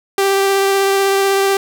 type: tone with vibrato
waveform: sawtooth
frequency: 392 Hz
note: G4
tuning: in tune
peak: -8 dBFS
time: 0.18-1.57 s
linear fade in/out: 2 ms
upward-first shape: triangle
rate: 16 Hz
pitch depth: 13 cents each way
effects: none